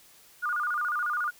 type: tone with vibrato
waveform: sine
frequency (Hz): 1318.5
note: E6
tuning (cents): 0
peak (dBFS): -26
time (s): 0.42-1.31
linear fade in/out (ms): 20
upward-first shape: square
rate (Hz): 14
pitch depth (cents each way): 160
effects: white hiss -56 dBFS RMS until 1.39 s